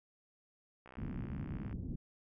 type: click train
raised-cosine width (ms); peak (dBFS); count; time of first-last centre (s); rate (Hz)
0.5; -39; 56; 0.86-1.728; 63.4
type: low-pass noise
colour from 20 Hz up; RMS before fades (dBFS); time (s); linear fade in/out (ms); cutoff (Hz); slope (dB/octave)
white; -41; 0.97-1.96; 10; 240; 24
effects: none